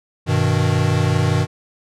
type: chord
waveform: square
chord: G augmented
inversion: none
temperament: equal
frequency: 98 / 123.47 / 155.56 Hz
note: G2 / B2 / D#3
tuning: 0 / 0 / 0 cents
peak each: -20 dBFS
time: 0.26-1.47 s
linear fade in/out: 50 ms
effects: low-pass 8000 Hz 12 dB/octave